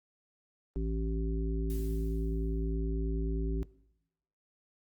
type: harmonic tone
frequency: 54.8 Hz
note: A1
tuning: 6 cents flat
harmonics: 1 / 3 / 5 / 7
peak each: -31 / -39 / -40 / -40 dBFS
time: 0.76-3.63 s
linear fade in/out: 0 ms
type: noise with exponential decay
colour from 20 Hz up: blue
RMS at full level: -48 dBFS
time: 1.7-2.76 s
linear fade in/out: 1 ms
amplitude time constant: 230 ms
effects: noise-tail reverb RT60 0.9 s tail -22 dB re dry + Opus 24 kbps